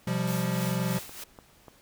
square chord, C suspended fourth, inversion none, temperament equal with one note detuned, 127.9 / 174.61 / 196 Hz, C3 / F3 / G3, -39 / 0 / 0 cents, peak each -32 / -30 / -33 dBFS, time 0.07-0.99 s, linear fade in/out 5 ms
white noise with tremolo, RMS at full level -39 dBFS, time 0.27-1.24 s, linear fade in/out 5 ms, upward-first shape sine, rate 3.3 Hz, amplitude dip 60%
click train, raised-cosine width 1 ms, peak -31 dBFS, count 4, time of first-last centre 0.8-1.682 s, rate 3.4 Hz
effects pink hiss -59 dBFS RMS until 1.81 s

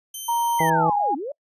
5% pulse tone, 3100 Hz, G7, 20 cents flat, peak -22 dBFS, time 0.14-0.7 s, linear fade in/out 5 ms
sine tone with pitch glide, 938 to 821.3 Hz, A#5 to G#5, +11 to -20 cents, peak -19 dBFS, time 0.28-1.15 s, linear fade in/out 10 ms, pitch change -231 cents, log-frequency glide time 0.71-0.94 s
sine linear two-way sweep, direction down then up, 2093 to 250.7 to 604 Hz, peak -27 dBFS, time 0.59-1.32 s, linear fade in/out 5 ms, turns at 1.15 s
harmonic tone, 162.5 Hz, E3, 24 cents flat, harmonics 1 / 2 / 3 / 4 / 5, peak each -25 / -29 / -26 / -29 / -24 dBFS, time 0.6-0.9 s, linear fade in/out 2 ms
effects noise-tail reverb RT60 0.1 s tail -26 dB re dry + resampled to 32000 Hz

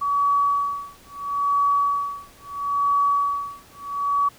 sine tone with tremolo, 1136 Hz, C#6, 42 cents sharp, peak -16 dBFS, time 0.01-4.29 s, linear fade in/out 10 ms, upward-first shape sine, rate 0.75 Hz, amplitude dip 100%, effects pink hiss -50 dBFS RMS until 4.38 s

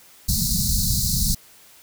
pink band-stop noise, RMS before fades -21 dBFS, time 0.28-1.35 s, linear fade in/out 10 ms, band 220 to 4000 Hz, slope 96 dB/octave, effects white hiss -50 dBFS RMS until 1.82 s

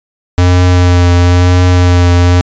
square tone with vibrato, 89 Hz, F2, 33 cents sharp, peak -5 dBFS, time 0.38-2.41 s, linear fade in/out 0 ms, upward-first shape triangle, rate 1 Hz, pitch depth 25 cents each way, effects resampled to 16000 Hz

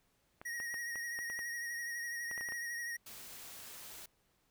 clicks, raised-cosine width 0.5 ms, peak -33 dBFS, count 12, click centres 0.415 / 0.601 / 0.742 / 0.957 / 1.189 / 1.3 / 1.391 / 2.313 / 2.378 / 2.41 / 2.488 / 2.522 s
square tone with vibrato, 1885 Hz, A#6, 19 cents sharp, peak -39 dBFS, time 0.45-2.97 s, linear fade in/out 10 ms, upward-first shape triangle, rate 12 Hz, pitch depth 39 cents each way
white noise, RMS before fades -50 dBFS, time 3.06-4.06 s, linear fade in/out 5 ms
effects pink hiss -75 dBFS RMS until 4.5 s

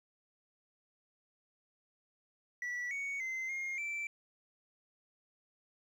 sine tone with pitch steps, 1953 / 2229 / 2068 / 2132 / 2334 Hz, B6 / C#7 / C7 / C7 / D7, -20 / +9 / -21 / +32 / -11 cents, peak -33 dBFS, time 2.62-4.07 s, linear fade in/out 2 ms, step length 290 ms, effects tanh soft clip ceiling -35 dBFS + 11-bit

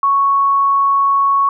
sine tone, 1108.7 Hz, C#6, in tune, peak -10 dBFS, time 0.03-1.49 s, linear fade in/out 2 ms, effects none

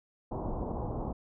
pink low-pass noise, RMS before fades -35 dBFS, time 0.31-1.13 s, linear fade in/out 10 ms, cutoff 1000 Hz, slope 48 dB/octave, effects none

